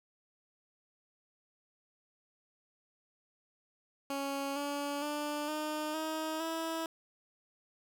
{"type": "tone with pitch steps", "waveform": "15% pulse", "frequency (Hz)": [277.2, 286.3, 295.7, 305.4, 315.5, 325.9], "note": ["C#4", "D4", "D4", "D#4", "D#4", "E4"], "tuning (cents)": [0, -44, 12, -32, 24, -20], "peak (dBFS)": -28, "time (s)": [4.1, 6.86], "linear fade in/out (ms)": 2, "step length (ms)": 460, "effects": []}